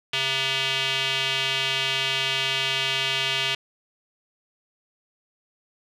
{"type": "tone with band-pass filter", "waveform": "square", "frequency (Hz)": 134, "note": "C3", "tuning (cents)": 42, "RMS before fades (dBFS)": -25, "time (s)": [0.13, 3.55], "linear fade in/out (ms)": 5, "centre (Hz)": 3000, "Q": 3.2, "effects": []}